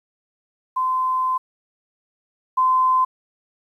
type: tone pair in turn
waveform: sine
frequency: 1030 / 1030 Hz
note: C6 / C6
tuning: -28 / -28 cents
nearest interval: unison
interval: 0 cents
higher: neither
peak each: -18 / -14 dBFS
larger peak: second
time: 0.76-1.38 / 2.57-3.05 s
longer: first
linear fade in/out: 10 ms
effects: 9-bit